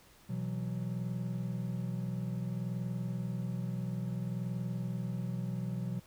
triangle chord, B suspended fourth, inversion none, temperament just, 123.47 / 164.63 / 185.21 Hz, B2 / E3 / F#3, 0 / -2 / +2 cents, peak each -35 / -38 / -36 dBFS, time 0.29-6 s, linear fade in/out 10 ms, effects pink hiss -61 dBFS RMS until 6.06 s

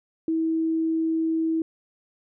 sine tone, 323.5 Hz, E4, 32 cents flat, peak -21 dBFS, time 0.28-1.62 s, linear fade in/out 2 ms, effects none

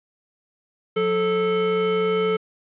square tone pair together, 180 / 437.6 Hz, F#3 / A4, -47 / -9 cents, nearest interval octave + minor third, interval 1538 cents, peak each -29 / -20 dBFS, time 0.96-2.37 s, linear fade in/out 10 ms, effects resampled to 8000 Hz + 9-bit

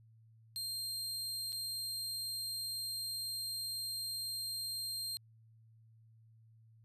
sawtooth tone with dropouts, 4186 Hz, C8, in tune, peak -35 dBFS, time 0.56-5.17 s, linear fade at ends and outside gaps 0 ms, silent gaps 1.522-1.528 s, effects added 112 Hz sine -60 dBFS peak until 6.84 s + resampled to 32000 Hz

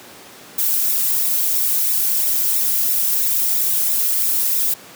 violet noise with flanger, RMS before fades -18 dBFS, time 0.58-4.74 s, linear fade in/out 5 ms, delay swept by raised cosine 0.64 to 2.34 ms, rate 3 Hz, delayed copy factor -0.8, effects pink hiss -40 dBFS RMS until 4.95 s + high-pass 200 Hz 12 dB/octave

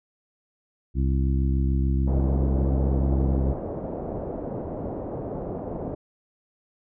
harmonic tone, 66.8 Hz, C2, 36 cents sharp, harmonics 1 / 2 / 3 / 4 / 5, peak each -21 / -27 / -31 / -33 / -35 dBFS, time 0.94-3.55 s, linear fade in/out 50 ms
white low-pass noise, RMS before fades -32 dBFS, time 2.07-5.95 s, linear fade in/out 10 ms, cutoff 620 Hz, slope 24 dB/octave
effects none

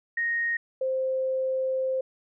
sine tone pair in turn, 1864.7 / 523.3 Hz, A#6 / C5, 0 / 0 cents, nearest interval octave + minor seventh, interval 2200 cents, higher first, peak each -24 dBFS, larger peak neither, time 0.17-0.57 / 0.81-2.01 s, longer second, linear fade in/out 5 ms, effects none

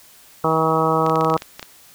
harmonic tone, 160 Hz, D#3, 49 cents sharp, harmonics 1 / 2 / 3 / 4 / 5 / 6 / 7 / 8, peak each -24 / -25 / -21 / -25 / -24 / -25 / -23 / -23 dBFS, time 0.44-1.37 s, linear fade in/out 2 ms
clicks, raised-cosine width 0.2 ms, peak -14 dBFS, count 11, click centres 1.064 / 1.097 / 1.157 / 1.21 / 1.247 / 1.3 / 1.34 / 1.377 / 1.421 / 1.595 / 1.628 s
effects white hiss -48 dBFS RMS until 1.94 s

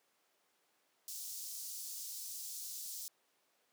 pink high-pass noise, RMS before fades -45 dBFS, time 1.08-3.08 s, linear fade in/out 0 ms, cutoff 5100 Hz, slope 24 dB/octave, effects pink hiss -75 dBFS RMS until 3.72 s + high-pass 400 Hz 12 dB/octave

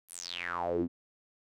sawtooth tone with band-pass filter sweep, 87.31 Hz, F2, in tune, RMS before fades -34 dBFS, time 0.08-0.88 s, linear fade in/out 50 ms, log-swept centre 12000 to 230 Hz, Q 7.9, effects none

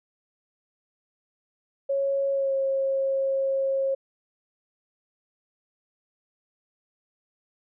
sine tone with pitch glide, 551 to 540.6 Hz, C#5 to C#5, -11 to -44 cents, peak -22 dBFS, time 1.89-3.95 s, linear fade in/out 10 ms, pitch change -33 cents, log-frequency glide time 2.32-2.54 s, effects none

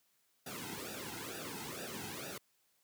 pink noise with flanger, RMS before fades -44 dBFS, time 0.46-2.38 s, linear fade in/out 5 ms, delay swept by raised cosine 0.93 to 1.76 ms, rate 2.2 Hz, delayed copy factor -0.9, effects white hiss -75 dBFS RMS until 2.83 s + high-pass 100 Hz 12 dB/octave

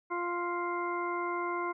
harmonic tone, 349.2 Hz, F4, in tune, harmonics 1 / 2 / 3 / 4 / 6, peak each -35 / -41 / -34 / -41 / -42 dBFS, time 0.1-1.73 s, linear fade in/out 20 ms, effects none

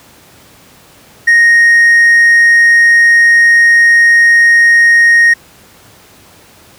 sine tone with hard clipping, 1864.7 Hz, A#6, in tune, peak -4 dBFS, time 1.27-5.34 s, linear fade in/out 10 ms, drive 2 dB, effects pink hiss -41 dBFS RMS until 6.78 s + high-pass 80 Hz 12 dB/octave

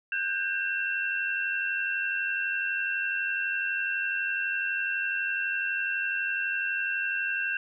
sine tone cluster, 1501 / 1593 / 2708 Hz, F#6 / G6 / E7, +24 / +27 / +46 cents, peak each -36 / -29 / -31 dBFS, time 0.12-7.57 s, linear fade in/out 2 ms, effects none

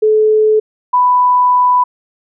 sine tone pair in turn, 431.3 / 992.6 Hz, A4 / B5, -35 / +8 cents, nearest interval octave + major second, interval 1443 cents, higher second, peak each -7 dBFS, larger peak neither, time 0.02-0.6 / 0.93-1.84 s, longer second, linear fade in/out 10 ms, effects none

